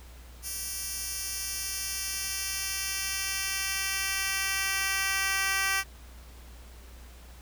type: tone with high-pass filter sweep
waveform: 10% pulse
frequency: 387.7 Hz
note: G4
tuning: 19 cents flat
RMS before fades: -31 dBFS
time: 0.42-5.84 s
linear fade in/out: 50 ms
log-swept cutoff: 7000 to 1600 Hz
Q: 0.8
effects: added 60 Hz sine -46 dBFS peak until 7.41 s + pink hiss -54 dBFS RMS until 7.41 s